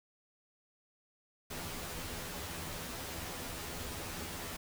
pink noise with comb filter, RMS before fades -42 dBFS, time 1.5-4.57 s, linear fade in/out 10 ms, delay 12 ms, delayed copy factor +0.8, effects none

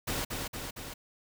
pink noise with echo, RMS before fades -33 dBFS, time 0.07-0.25 s, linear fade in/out 10 ms, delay 230 ms, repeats 3, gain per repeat -3 dB, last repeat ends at 0.94 s, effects none

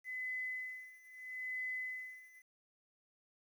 sine tone with tremolo, 2020 Hz, B6, 39 cents sharp, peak -37 dBFS, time 0.04-2.43 s, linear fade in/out 50 ms, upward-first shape sine, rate 0.77 Hz, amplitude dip 90%, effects 11-bit

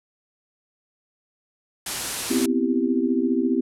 white low-pass noise, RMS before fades -30 dBFS, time 1.86-2.46 s, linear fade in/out 5 ms, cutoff 12000 Hz, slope 48 dB/octave
sine chord, C major seventh, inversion third, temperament equal with one note detuned, 246.9 / 261.6 / 331.2 / 392 Hz, B3 / C4 / E4 / G4, 0 / 0 / +8 / 0 cents, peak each -24 / -23 / -25 / -27 dBFS, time 2.3-3.61 s, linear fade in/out 10 ms
effects none

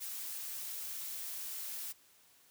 blue noise, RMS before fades -42 dBFS, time 0-1.93 s, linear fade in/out 20 ms, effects white hiss -65 dBFS RMS until 2.5 s + high-pass 60 Hz 12 dB/octave

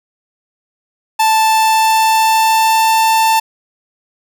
45% pulse tone with pitch glide, 880 to 889.7 Hz, A5 to A5, 0 to +19 cents, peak -9 dBFS, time 1.19-3.4 s, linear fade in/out 10 ms, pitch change +19 cents, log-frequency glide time 1.41-2.93 s, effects none

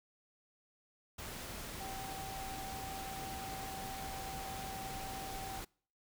sine tone in noise, 773 Hz, G5, 24 cents flat, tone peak -44 dBFS, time 1.8-5.6 s, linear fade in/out 10 ms, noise pink, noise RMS -45 dBFS, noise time 1.18-5.65 s, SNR -2 dB, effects noise-tail reverb RT60 0.5 s tail -26 dB re dry

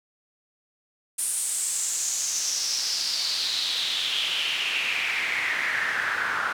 pink noise with band-pass filter sweep, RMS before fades -27 dBFS, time 1.18-6.53 s, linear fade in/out 10 ms, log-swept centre 9500 to 1400 Hz, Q 4.9, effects none

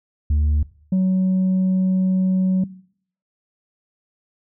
sine tone pair in turn, 74.7 / 186.93 Hz, D2 / F#3, +30 / +18 cents, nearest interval octave + major third, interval 1588 cents, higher second, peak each -12 dBFS, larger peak neither, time 0.3-0.63 / 0.92-2.64 s, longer second, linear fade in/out 5 ms, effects noise-tail reverb RT60 0.6 s tail -21 dB re dry + tanh soft clip ceiling -14 dBFS

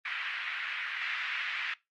pink band-pass noise, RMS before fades -35 dBFS, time 0.05-1.74 s, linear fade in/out 5 ms, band 1600 to 2700 Hz, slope 24 dB/octave, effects noise-tail reverb RT60 0.2 s tail -20 dB re dry + Opus 32 kbps

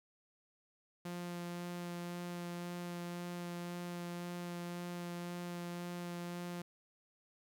sawtooth tone with vibrato, 174.7 Hz, F3, 1 cent sharp, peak -37 dBFS, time 1.05-6.62 s, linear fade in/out 5 ms, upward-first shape sine, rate 1.9 Hz, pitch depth 9 cents each way, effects 13-bit

